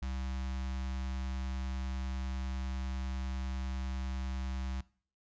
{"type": "tone with notch filter", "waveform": "square", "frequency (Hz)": 65, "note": "C2", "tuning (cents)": -11, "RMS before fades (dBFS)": -37, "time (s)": [0.02, 4.81], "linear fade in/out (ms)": 5, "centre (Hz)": 440, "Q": 0.88, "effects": ["noise-tail reverb RT60 0.5 s tail -21 dB re dry", "resampled to 16000 Hz"]}